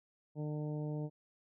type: harmonic tone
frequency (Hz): 150.6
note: D3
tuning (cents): +44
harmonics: 1 / 2 / 3 / 4 / 5 / 6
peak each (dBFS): -37 / -43 / -46 / -49 / -57 / -58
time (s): 0.35-1.1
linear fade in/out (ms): 50
effects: none